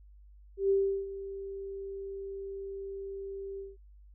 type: tone with ADSR envelope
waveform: sine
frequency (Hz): 392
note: G4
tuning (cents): 0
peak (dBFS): -22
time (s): 0.57-3.77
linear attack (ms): 130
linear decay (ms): 360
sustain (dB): -15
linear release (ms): 180
effects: added 50 Hz sine -52 dBFS peak until 4.14 s